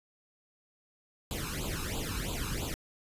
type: noise with flanger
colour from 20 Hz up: pink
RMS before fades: -35 dBFS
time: 1.31-2.74 s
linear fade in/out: 0 ms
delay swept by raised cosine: 0.26 to 0.79 ms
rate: 3 Hz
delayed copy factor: +1
effects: resampled to 32000 Hz